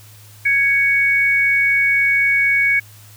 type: tone pair together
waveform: sine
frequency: 1658 / 2229 Hz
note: G#6 / C#7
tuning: -3 / +9 cents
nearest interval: perfect fourth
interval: 512 cents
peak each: -20 / -13 dBFS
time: 0.45-2.8 s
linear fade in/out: 10 ms
effects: added 105 Hz sine -42 dBFS peak until 3.16 s + white hiss -46 dBFS RMS until 3.16 s